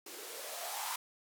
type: noise with band-pass filter sweep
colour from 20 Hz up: violet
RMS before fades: -42 dBFS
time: 0.06-0.96 s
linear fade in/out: 5 ms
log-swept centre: 330 to 1000 Hz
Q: 5.8
effects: none